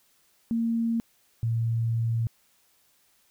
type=tone pair in turn; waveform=sine; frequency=229.8 / 114.9 Hz; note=A#3 / A#2; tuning=-25 / -25 cents; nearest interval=octave; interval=1200 cents; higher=first; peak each=-23 dBFS; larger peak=neither; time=0.51-1 / 1.43-2.27 s; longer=second; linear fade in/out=0 ms; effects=white hiss -65 dBFS RMS until 3.3 s